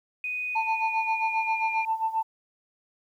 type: tone with pitch glide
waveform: sine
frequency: 2489 to 2407 Hz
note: D#7 to D7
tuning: 0 to +42 cents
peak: -28 dBFS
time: 0.24-1.85 s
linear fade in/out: 2 ms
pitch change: -58 cents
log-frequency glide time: 0.45-1.72 s
type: tone with tremolo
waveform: sine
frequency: 890 Hz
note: A5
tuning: 20 cents sharp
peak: -21 dBFS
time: 0.55-2.23 s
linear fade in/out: 10 ms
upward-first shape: sine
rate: 7.5 Hz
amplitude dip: 80%
effects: tanh soft clip ceiling -16 dBFS + 10-bit